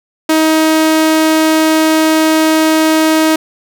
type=tone; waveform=sawtooth; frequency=316.1 Hz; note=D#4; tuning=27 cents sharp; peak=-4 dBFS; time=0.29-3.36 s; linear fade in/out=5 ms; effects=none